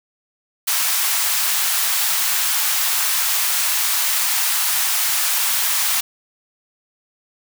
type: high-pass noise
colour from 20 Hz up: white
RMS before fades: -19 dBFS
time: 0.67-6.01 s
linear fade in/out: 10 ms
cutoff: 810 Hz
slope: 24 dB/octave
effects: none